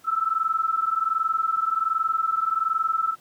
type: tone pair together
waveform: sine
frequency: 1306.7 / 1328 Hz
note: E6 / E6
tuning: -16 / +12 cents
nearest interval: unison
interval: 28 cents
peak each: -24 dBFS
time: 0.04-3.16 s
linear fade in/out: 50 ms
effects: pink hiss -56 dBFS RMS until 3.2 s + high-pass 150 Hz 12 dB/octave